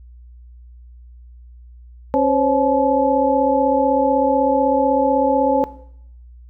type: tone cluster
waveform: sine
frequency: 271.5 / 518 / 554 / 858 Hz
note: C#4 / C5 / C#5 / A5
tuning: -36 / -17 / -1 / -44 cents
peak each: -19 dBFS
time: 2.14-5.64 s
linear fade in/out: 0 ms
effects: noise-tail reverb RT60 0.7 s tail -17 dB re dry + added 60 Hz sine -39 dBFS peak until 6.49 s